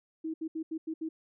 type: tone bursts at uneven times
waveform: sine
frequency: 320 Hz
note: D#4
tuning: 49 cents sharp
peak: -32 dBFS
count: 6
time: 0.24-0.34 / 0.41-0.48 / 0.55-0.63 / 0.71-0.78 / 0.87-0.94 / 1.01-1.09 s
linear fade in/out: 10 ms
effects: none